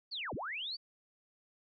sine linear two-way sweep, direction down then up, 4699 to 58.27 to 4699 Hz, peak -37 dBFS, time 0.11-0.77 s, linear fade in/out 20 ms, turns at 0.34 s, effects none

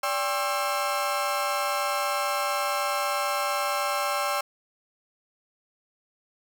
35% pulse tone cluster, 580 / 797 / 1071 / 1330 Hz, D5 / G5 / C6 / E6, -22 / +28 / +40 / +15 cents, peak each -29 dBFS, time 0.03-4.41 s, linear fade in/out 5 ms, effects none

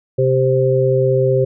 harmonic tone, 130.81 Hz, C3, in tune, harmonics 1 / 3 / 4, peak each -16 / -16 / -16 dBFS, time 0.18-1.45 s, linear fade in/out 10 ms, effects none

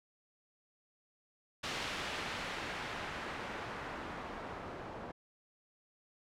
white noise with low-pass filter sweep, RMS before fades -42 dBFS, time 1.63-5.12 s, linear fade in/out 10 ms, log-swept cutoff 3400 to 840 Hz, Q 0.79, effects none

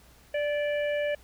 harmonic tone with a mistuned harmonic, 587.3 Hz, D5, in tune, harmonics 1 / 3 / 4 / 5, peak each -26 / -36 / -39 / -43 dBFS, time 0.34-1.15 s, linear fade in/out 5 ms, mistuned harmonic 3, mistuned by -26 cents, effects added 60 Hz sine -58 dBFS peak until 1.23 s + pink hiss -58 dBFS RMS until 1.23 s

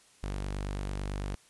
sawtooth tone, 49 Hz, G1, in tune, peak -29 dBFS, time 0.23-1.35 s, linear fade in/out 0 ms, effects white hiss -61 dBFS RMS until 1.49 s + resampled to 24000 Hz

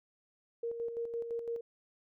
sine tone with tremolo, 466.2 Hz, A#4, in tune, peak -33 dBFS, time 0.63-1.61 s, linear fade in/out 5 ms, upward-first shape square, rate 5.9 Hz, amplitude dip 50%, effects none

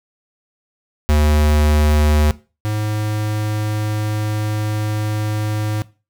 square tone pair in turn, 75.2 / 106.54 Hz, D2 / G#2, +42 / +45 cents, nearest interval tritone, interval 603 cents, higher second, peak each -12 / -19 dBFS, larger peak first, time 1.09-2.31 / 2.65-5.82 s, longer second, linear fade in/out 0 ms, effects noise-tail reverb RT60 0.3 s tail -18 dB re dry

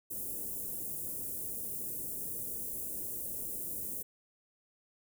white band-stop noise, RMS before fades -39 dBFS, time 0.1-4.03 s, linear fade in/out 10 ms, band 500 to 9200 Hz, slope 24 dB/octave, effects none

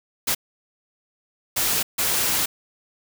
white noise bursts at uneven times, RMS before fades -22 dBFS, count 3, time 0.27-0.35 / 1.56-1.83 / 1.98-2.46 s, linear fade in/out 10 ms, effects none

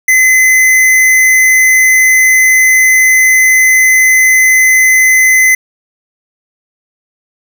square tone, 2038 Hz, C7, 46 cents flat, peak -5 dBFS, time 0.08-5.55 s, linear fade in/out 5 ms, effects none

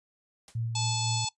white noise with exponential decay, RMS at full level -46 dBFS, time 0.48-0.61 s, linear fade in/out 1 ms, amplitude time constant 27 ms
sine tone with tremolo, 114.8 Hz, A#2, 26 cents flat, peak -28 dBFS, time 0.55-1.25 s, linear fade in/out 5 ms, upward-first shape sine, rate 4 Hz, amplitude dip 35%
harmonic tone, 869 Hz, A5, 22 cents flat, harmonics 1 / 3 / 4 / 5 / 6 / 7 / 8 / 9, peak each -35 / -40 / -37 / -35 / -41 / -42 / -38 / -37 dBFS, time 0.75-1.29 s, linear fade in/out 5 ms
effects noise-tail reverb RT60 0.1 s tail -19 dB re dry + resampled to 22050 Hz

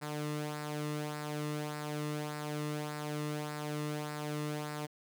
sawtooth tone with flanger, 150 Hz, D3, 37 cents sharp, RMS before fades -38 dBFS, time 0.01-4.87 s, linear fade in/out 20 ms, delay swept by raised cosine 0.31 to 1.31 ms, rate 1.7 Hz, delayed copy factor -0.55, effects none

